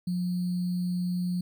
sine tone with sample-and-hold, 178.8 Hz, F3, 41 cents sharp, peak -26 dBFS, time 0.07-1.41 s, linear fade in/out 5 ms, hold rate 4410 Hz, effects none

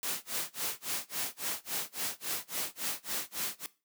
white noise with tremolo, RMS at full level -33 dBFS, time 0.03-3.66 s, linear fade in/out 0 ms, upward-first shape sine, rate 3.6 Hz, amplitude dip 100%, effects noise-tail reverb RT60 0.3 s tail -18 dB re dry + high-pass 150 Hz 12 dB/octave

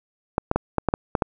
clicks, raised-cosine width 1 ms, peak -5 dBFS, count 8, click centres 0.381 / 0.514 / 0.56 / 0.783 / 0.887 / 0.939 / 1.152 / 1.222 s, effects none

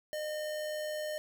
square tone with amplitude modulation, 609 Hz, D#5, 37 cents flat, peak -34 dBFS, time 0.13-1.18 s, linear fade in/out 0 ms, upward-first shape sine, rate 79.8 Hz, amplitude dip 30%, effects none

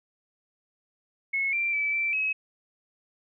sine tone with pitch steps, 2186 / 2359 / 2308 / 2337 / 2559 Hz, C#7 / D7 / D7 / D7 / D#7, -25 / +7 / -31 / -9 / +48 cents, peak -24 dBFS, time 1.33-2.33 s, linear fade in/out 10 ms, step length 200 ms, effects none

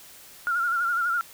sine tone with vibrato, 1396.9 Hz, F6, in tune, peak -22 dBFS, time 0.47-1.21 s, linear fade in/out 0 ms, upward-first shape sine, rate 12 Hz, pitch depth 64 cents each way, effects white hiss -48 dBFS RMS until 1.33 s

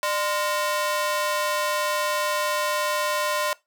sawtooth ring-modulated tone, 819 Hz, G#5, 24 cents flat, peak -16 dBFS, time 0.03-3.53 s, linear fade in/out 0 ms, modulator 218 Hz, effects noise-tail reverb RT60 0.2 s tail -20 dB re dry

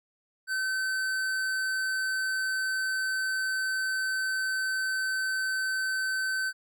sine tone with tanh clipping, 1533 Hz, G6, 39 cents flat, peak -29 dBFS, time 0.47-6.53 s, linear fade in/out 50 ms, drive 17 dB, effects none

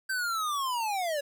square linear sweep, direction down, 1568 to 554.4 Hz, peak -29 dBFS, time 0.09-1.21 s, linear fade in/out 10 ms, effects 10-bit

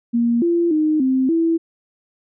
sine tone with pitch steps, 235.4 / 341.8 / 308.6 / 261.5 / 329.9 Hz, A#3 / F4 / D#4 / C4 / E4, +17 / -37 / -14 / -1 / +1 cents, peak -14 dBFS, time 0.13-1.58 s, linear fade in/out 20 ms, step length 290 ms, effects none

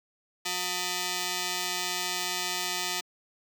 5% pulse ring-modulated tone, 539 Hz, C#5, 49 cents flat, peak -14 dBFS, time 0.45-3.01 s, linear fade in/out 10 ms, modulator 1440 Hz, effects high-pass 300 Hz 12 dB/octave

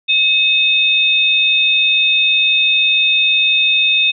sine tone pair together, 2569 / 3633 Hz, E7 / A#7, -45 / -45 cents, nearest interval tritone, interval 600 cents, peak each -13 dBFS, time 0.08-4.12 s, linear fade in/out 20 ms, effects none

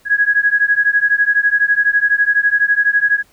sine beating tone pair, 1656 / 1668 Hz, G#6 / G#6, -5 / +7 cents, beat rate 12 Hz, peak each -14 dBFS, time 0.05-3.23 s, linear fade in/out 50 ms, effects pink hiss -53 dBFS RMS until 3.32 s

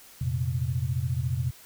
sine chord, F suspended fourth, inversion none, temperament equal, 87.31 / 116.54 / 130.81 Hz, F2 / Bb2 / C3, 0 / 0 / 0 cents, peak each -31 / -30 / -28 dBFS, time 0.21-1.51 s, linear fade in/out 5 ms, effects white hiss -51 dBFS RMS until 1.65 s

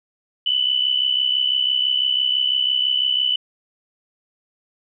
sine tone pair together, 2972 / 3038 Hz, F#7 / F#7, +7 / +45 cents, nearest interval unison, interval 38 cents, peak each -18 / -22 dBFS, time 0.46-3.36 s, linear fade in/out 5 ms, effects none

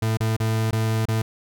40% pulse tone with dropouts, 110.9 Hz, A2, 14 cents sharp, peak -19 dBFS, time 0.02-1.22 s, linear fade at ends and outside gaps 5 ms, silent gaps 0.172-0.204 / 0.366-0.4 / 0.71-0.727 / 1.055-1.084 s, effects none

